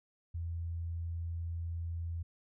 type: tone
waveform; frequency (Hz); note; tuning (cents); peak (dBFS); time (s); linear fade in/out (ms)
sine; 84.1; E2; +35; -35; 0.34-2.23; 10
effects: none